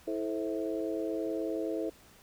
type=harmonic tone with a mistuned harmonic; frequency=108.7 Hz; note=A2; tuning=21 cents flat; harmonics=3 / 4 / 5 / 6; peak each=-34 / -36 / -38 / -40 dBFS; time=0.07-1.9 s; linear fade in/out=10 ms; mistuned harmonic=5; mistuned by=-61 cents; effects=pink hiss -58 dBFS RMS until 2.22 s